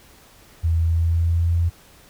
sine tone with pitch glide, 82.41 to 85.02 Hz, E2 to F2, 0 to -46 cents, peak -16 dBFS, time 0.63-1.7 s, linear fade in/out 20 ms, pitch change +54 cents, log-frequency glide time 0.81-1.57 s, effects pink hiss -50 dBFS RMS until 2.09 s

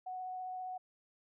sine tone with vibrato, 740 Hz, F#5, in tune, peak -39 dBFS, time 0.06-0.78 s, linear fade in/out 10 ms, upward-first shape sine, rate 15 Hz, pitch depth 9 cents each way, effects none

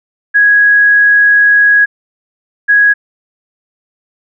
sine tone pair in turn, 1661.2 / 1661.2 Hz, G#6 / G#6, 0 / 0 cents, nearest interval unison, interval 0 cents, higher neither, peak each -4 dBFS, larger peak neither, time 0.34-1.86 / 2.68-2.94 s, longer first, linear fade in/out 20 ms, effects none

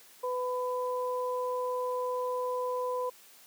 sine tone pair together, 500 / 1001.5 Hz, B4 / B5, +21 / +24 cents, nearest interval octave, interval 1203 cents, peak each -31 / -34 dBFS, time 0.23-3.1 s, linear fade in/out 10 ms, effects white hiss -56 dBFS RMS until 3.46 s + high-pass 200 Hz 12 dB/octave

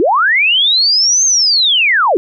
sine linear two-way sweep, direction up then down, 296.2 to 6440 to 312.1 Hz, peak -8 dBFS, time 0-2.17 s, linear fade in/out 0 ms, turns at 1.25 s, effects none

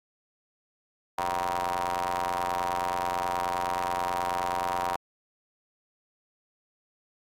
sawtooth ring-modulated tone, 89.4 Hz, F2, 41 cents sharp, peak -20 dBFS, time 1.18-4.96 s, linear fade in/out 0 ms, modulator 861 Hz, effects AAC 64 kbps

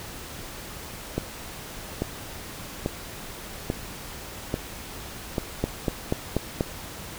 two click trains, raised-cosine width 2 ms, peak -9 / -11 dBFS, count 5 / 6, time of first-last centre 5.64-6.609 / 1.18-5.382 s, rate 4.13 / 1.19 Hz, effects pink hiss -39 dBFS RMS until 7.18 s

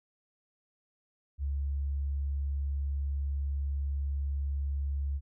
sine tone, 70 Hz, C#2, 18 cents sharp, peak -29 dBFS, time 1.38-5.21 s, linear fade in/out 50 ms, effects none

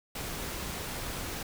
pink noise, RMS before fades -37 dBFS, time 0.15-1.43 s, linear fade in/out 5 ms, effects none

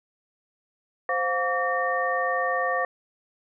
sine tone cluster, 521 / 713 / 1146 / 1826 Hz, C5 / F5 / D6 / A#6, -7 / +36 / -43 / -36 cents, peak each -28 dBFS, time 1.09-2.85 s, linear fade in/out 2 ms, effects none

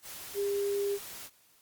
sine tone in noise, 402.4 Hz, G4, 45 cents sharp, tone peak -28 dBFS, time 0.34-0.99 s, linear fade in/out 50 ms, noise white, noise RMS -44 dBFS, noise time 0.02-1.3 s, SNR +13 dB, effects white hiss -64 dBFS RMS until 1.61 s + Opus 48 kbps

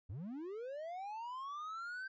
triangle linear sweep, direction up, 78.4 to 1568 Hz, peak -40 dBFS, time 0.09-2.08 s, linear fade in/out 10 ms, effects resampled to 16000 Hz

